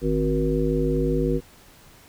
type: harmonic tone with a mistuned harmonic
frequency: 52.8 Hz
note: G#1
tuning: 29 cents sharp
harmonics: 1 / 3 / 5 / 7 / 9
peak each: -26 / -26 / -26 / -26 / -26 dBFS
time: 0.01-1.41 s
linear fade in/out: 50 ms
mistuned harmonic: 3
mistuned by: -17 cents
effects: pink hiss -51 dBFS RMS until 2.08 s